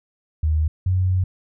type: tone pair in turn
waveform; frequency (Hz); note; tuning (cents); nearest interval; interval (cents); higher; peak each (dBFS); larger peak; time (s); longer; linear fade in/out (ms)
sine; 77.7 / 92.4; D#2 / F#2; -2 / -2; minor third; 300; second; -16; neither; 0.43-0.68 / 0.86-1.24; second; 5
effects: none